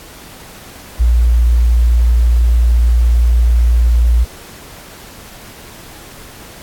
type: tone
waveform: sine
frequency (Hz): 58.8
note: A#1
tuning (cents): +16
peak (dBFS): -7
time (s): 0.99-4.25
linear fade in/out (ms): 20
effects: pink hiss -36 dBFS RMS until 6.62 s + AAC 64 kbps